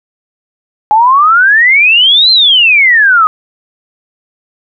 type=exponential two-way sweep; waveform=sine; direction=up then down; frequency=830.6 to 4186 to 1234 Hz; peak=-3 dBFS; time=0.91-3.27 s; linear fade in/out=0 ms; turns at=2.31 s; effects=none